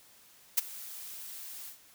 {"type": "noise with ADSR envelope", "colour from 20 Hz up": "blue", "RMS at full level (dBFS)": -23, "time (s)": [0.57, 1.78], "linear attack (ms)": 12, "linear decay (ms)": 18, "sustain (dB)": -21, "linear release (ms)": 110, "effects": ["white hiss -59 dBFS RMS until 1.94 s"]}